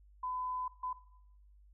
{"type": "tone bursts at uneven times", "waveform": "sine", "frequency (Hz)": 1008, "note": "B5", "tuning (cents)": 35, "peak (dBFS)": -35, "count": 2, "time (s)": [[0.23, 0.68], [0.83, 0.93]], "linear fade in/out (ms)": 5, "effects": ["noise-tail reverb RT60 0.8 s tail -17 dB re dry", "added 50 Hz sine -58 dBFS peak until 1.73 s"]}